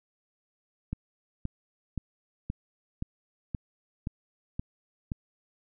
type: click train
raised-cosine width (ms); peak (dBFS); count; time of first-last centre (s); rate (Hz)
5; -19; 9; 0.93-5.118; 1.91
effects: none